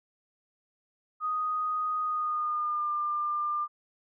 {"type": "tone with pitch glide", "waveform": "sine", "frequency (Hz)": [1244.5, 1196.6], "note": ["D#6", "D6"], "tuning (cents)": [0, 32], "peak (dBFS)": -27, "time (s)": [1.2, 3.68], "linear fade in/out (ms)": 50, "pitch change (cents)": -68, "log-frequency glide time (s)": [2.02, 2.92], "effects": []}